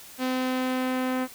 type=tone with low-pass filter sweep; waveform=sawtooth; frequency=256.6 Hz; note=C4; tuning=34 cents flat; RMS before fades=-27 dBFS; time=0.18-1.28 s; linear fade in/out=50 ms; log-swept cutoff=4600 to 2100 Hz; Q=0.95; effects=white hiss -46 dBFS RMS until 1.34 s